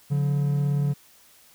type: tone pair together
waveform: triangle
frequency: 143.1 / 180.3 Hz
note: D3 / F#3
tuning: -45 / -45 cents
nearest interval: major third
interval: 400 cents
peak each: -19 / -29 dBFS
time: 0.1-0.94 s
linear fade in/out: 20 ms
effects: white hiss -55 dBFS RMS until 1.54 s